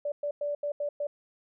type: tone bursts at uneven times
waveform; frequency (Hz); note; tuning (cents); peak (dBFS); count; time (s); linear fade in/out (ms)
sine; 582; D5; -16; -28; 6; 0.05-0.12 / 0.23-0.31 / 0.41-0.55 / 0.63-0.72 / 0.8-0.89 / 1-1.07; 5
effects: none